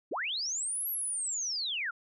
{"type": "linear two-way sweep", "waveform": "sine", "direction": "up then down", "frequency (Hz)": [198.5, 11840, 1298], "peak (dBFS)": -31, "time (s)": [0.11, 1.91], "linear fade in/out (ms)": 10, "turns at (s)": 0.89, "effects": []}